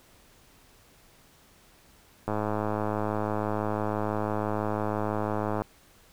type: click train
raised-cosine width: 1 ms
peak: -15 dBFS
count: 355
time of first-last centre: 2.28-5.62 s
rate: 106 Hz
effects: pink hiss -58 dBFS RMS until 6.12 s